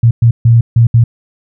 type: tone bursts at uneven times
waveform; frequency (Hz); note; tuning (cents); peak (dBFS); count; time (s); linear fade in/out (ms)
sine; 116.54; A#2; 0; -3; 5; 0.03-0.11 / 0.22-0.31 / 0.45-0.61 / 0.76-0.87 / 0.94-1.04; 5
effects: none